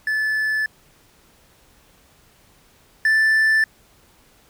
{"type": "tone pair in turn", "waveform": "triangle", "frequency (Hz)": [1739, 1762.3], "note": ["A6", "A6"], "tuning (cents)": [-21, 2], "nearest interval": "unison", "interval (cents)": 23, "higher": "second", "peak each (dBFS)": [-17, -12], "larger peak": "second", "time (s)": [[0.07, 0.66], [3.05, 3.64]], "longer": "neither", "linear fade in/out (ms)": 2, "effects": ["pink hiss -55 dBFS RMS until 4.49 s"]}